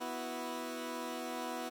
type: chord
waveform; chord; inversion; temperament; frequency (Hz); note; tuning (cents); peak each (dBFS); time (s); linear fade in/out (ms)
15% pulse; B suspended fourth; none; equal with one note detuned; 246.9 / 328.5 / 370; B3 / E4 / F#4; 0 / -6 / 0; -35 / -36 / -40; 0-1.7; 20
effects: 11-bit